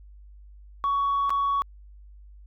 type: tone with dropouts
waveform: sine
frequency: 1120 Hz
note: C#6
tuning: 18 cents sharp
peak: -20 dBFS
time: 0.84-1.62 s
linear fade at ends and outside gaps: 0 ms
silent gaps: 1.295-1.304 s
effects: tanh soft clip ceiling -19 dBFS + added 50 Hz sine -45 dBFS peak until 2.46 s